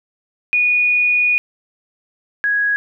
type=tone pair in turn; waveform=sine; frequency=2459 / 1660.3 Hz; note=D#7 / G#6; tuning=-21 / -1 cents; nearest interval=perfect fifth; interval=680 cents; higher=first; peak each=-12 / -14 dBFS; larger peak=first; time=0.53-1.38 / 2.44-2.76 s; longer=first; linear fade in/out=0 ms; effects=none